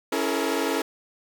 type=chord; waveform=sawtooth; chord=A# half-diminished seventh; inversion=first; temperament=equal with one note detuned; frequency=277.2 / 329.6 / 426.2 / 466.2 Hz; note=C#4 / E4 / G#4 / A#4; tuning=0 / 0 / +45 / 0 cents; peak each=-25 dBFS; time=0.12-0.82 s; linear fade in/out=5 ms; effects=none